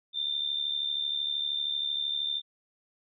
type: tone with amplitude modulation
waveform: sine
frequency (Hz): 3584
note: A7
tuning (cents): +31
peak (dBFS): -25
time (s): 0.13-2.42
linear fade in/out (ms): 50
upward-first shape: sine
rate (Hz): 72.9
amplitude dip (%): 70
effects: none